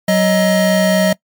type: tone pair together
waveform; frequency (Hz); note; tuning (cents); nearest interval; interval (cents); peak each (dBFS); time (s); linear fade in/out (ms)
square; 187.6 / 627; F#3 / D#5; +24 / +13; octave + major sixth; 2089; -14; 0.08-1.13; 5
effects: noise-tail reverb RT60 0.1 s tail -22 dB re dry + MP3 96 kbps